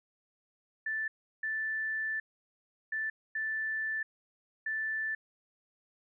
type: tone bursts at uneven times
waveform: sine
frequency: 1760 Hz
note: A6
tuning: in tune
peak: -31 dBFS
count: 5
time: 0.86-1.08 / 1.43-2.2 / 2.92-3.1 / 3.35-4.03 / 4.66-5.15 s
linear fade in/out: 5 ms
effects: none